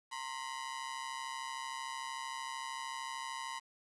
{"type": "ring-modulated tone", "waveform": "sawtooth", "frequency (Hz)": 987.8, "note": "B5", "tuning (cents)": 0, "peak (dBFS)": -33, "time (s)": [0.11, 3.6], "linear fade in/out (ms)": 20, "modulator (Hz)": 66.6, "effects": ["resampled to 24000 Hz", "10-bit"]}